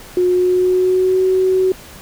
sine tone with pitch glide, 360.8 to 374.6 Hz, F#4 to F#4, -44 to +21 cents, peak -11 dBFS, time 0.17-1.72 s, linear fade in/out 2 ms, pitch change +65 cents, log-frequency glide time 0.3-1.23 s, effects pink hiss -38 dBFS RMS until 2.01 s

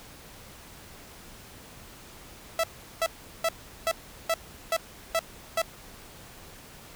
sawtooth tone bursts, 659.3 Hz, E5, in tune, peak -19 dBFS, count 8, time 2.59-5.618 s, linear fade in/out 2 ms, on 46 ms, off 380 ms, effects pink hiss -48 dBFS RMS until 6.95 s

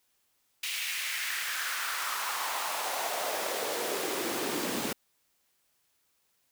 pink noise with high-pass filter sweep, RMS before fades -33 dBFS, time 0.63-4.93 s, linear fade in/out 5 ms, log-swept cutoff 2700 to 240 Hz, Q 2.4, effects white hiss -73 dBFS RMS until 6.51 s

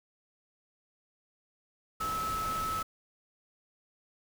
sine tone in noise, 1300 Hz, E6, 24 cents flat, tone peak -31 dBFS, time 2-2.83 s, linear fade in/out 10 ms, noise pink, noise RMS -40 dBFS, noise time 2-2.83 s, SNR +6 dB, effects none

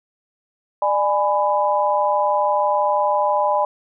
sine chord, G# diminished, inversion second, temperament just, 598 / 830.6 / 996.7 Hz, D5 / G#5 / B5, +31 / 0 / +16 cents, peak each -20 dBFS, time 0.82-3.65 s, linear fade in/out 2 ms, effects none

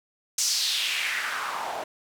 white noise with band-pass filter sweep, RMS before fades -28 dBFS, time 0.38-1.84 s, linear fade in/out 5 ms, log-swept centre 6300 to 640 Hz, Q 2.9, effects none

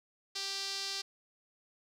sawtooth tone with band-pass filter, 392.4 Hz, G4, 2 cents sharp, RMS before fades -38 dBFS, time 0.35-1.02 s, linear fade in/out 10 ms, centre 4700 Hz, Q 3.1, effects none

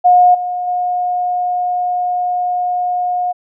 sine tone with level steps, 719 Hz, F#5, 50 cents flat, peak -5 / -17 / -14 dBFS, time 0.04-3.33 s, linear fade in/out 20 ms, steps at 0.34 / 0.67 s, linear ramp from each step 10 ms, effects none

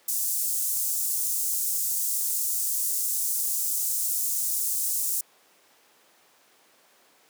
pink high-pass noise, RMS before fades -27 dBFS, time 0.08-5.21 s, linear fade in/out 5 ms, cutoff 7300 Hz, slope 24 dB/octave, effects pink hiss -59 dBFS RMS until 7.29 s + high-pass 400 Hz 12 dB/octave

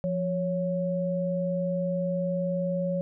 sine tone pair together, 174.61 / 554.9 Hz, F3 / C#5, 0 / +2 cents, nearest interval octave + minor sixth, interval 2002 cents, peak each -28 dBFS, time 0.04-3.01 s, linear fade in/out 0 ms, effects none

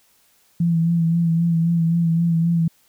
sine tone with vibrato, 167.2 Hz, E3, 25 cents sharp, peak -15 dBFS, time 0.6-2.68 s, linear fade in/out 5 ms, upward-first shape sine, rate 3.8 Hz, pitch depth 33 cents each way, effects white hiss -59 dBFS RMS until 2.88 s

